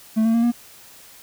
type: tone with pitch steps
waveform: triangle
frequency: 220 / 225.9 / 232 / 238.3 Hz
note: A3 / A3 / A#3 / A#3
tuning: 0 / +46 / -8 / +38 cents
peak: -13 dBFS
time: 0.16-0.52 s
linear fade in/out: 20 ms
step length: 90 ms
effects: white hiss -46 dBFS RMS until 1.22 s